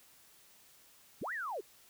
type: linear two-way sweep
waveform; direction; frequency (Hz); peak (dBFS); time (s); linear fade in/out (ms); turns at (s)
sine; up then down; 56.9 to 1975.5 to 336.9; -36; 1.21-1.61; 10; 1.33
effects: white hiss -62 dBFS RMS until 1.89 s